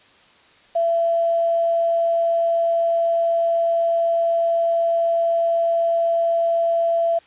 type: tone with quantisation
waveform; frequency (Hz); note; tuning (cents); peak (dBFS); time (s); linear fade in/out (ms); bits
sine; 672; E5; +33; -16; 0.75-7.19; 10; 7
effects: white hiss -52 dBFS RMS until 7.26 s + resampled to 8000 Hz